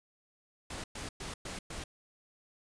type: noise bursts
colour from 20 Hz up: pink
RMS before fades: -41 dBFS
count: 5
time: 0.7-1.84 s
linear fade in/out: 5 ms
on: 140 ms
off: 110 ms
effects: resampled to 22050 Hz